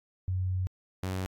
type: tone pair in turn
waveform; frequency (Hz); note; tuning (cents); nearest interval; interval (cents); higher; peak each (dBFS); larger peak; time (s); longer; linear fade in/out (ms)
sine / sawtooth; 92.5 / 93.57; F#2 / F#2; 0 / +20; unison; 20; second; -27; neither; 0.28-0.67 / 1.03-1.26; first; 0
effects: AAC 64 kbps